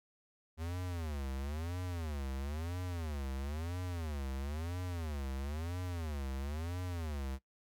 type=tone with vibrato; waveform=square; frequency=77.78 Hz; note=D#2; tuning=in tune; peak=-38 dBFS; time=0.57-7.39 s; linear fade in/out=50 ms; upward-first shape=sine; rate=1 Hz; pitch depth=270 cents each way; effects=noise-tail reverb RT60 0.1 s tail -18 dB re dry